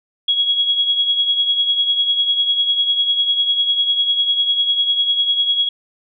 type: tone with tremolo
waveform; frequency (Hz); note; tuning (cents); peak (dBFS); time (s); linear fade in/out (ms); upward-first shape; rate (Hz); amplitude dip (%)
sine; 3322; G#7; 0; -11; 0.28-5.69; 5; triangle; 10; 65
effects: none